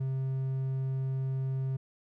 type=tone; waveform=triangle; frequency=132.8 Hz; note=C3; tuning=26 cents sharp; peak=-27 dBFS; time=0-1.77 s; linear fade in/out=10 ms; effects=none